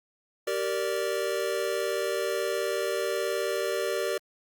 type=chord; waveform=square; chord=G minor; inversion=none; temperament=equal with one note detuned; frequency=387.5 / 466.2 / 587.3 Hz; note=G4 / Bb4 / D5; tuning=-20 / 0 / 0 cents; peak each=-32 dBFS; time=0.47-4.18 s; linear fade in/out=5 ms; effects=Opus 48 kbps